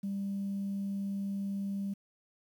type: tone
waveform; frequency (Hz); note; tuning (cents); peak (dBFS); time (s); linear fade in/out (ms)
sine; 198; G3; +18; -31; 0.03-1.94; 10
effects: tanh soft clip ceiling -29 dBFS + 10-bit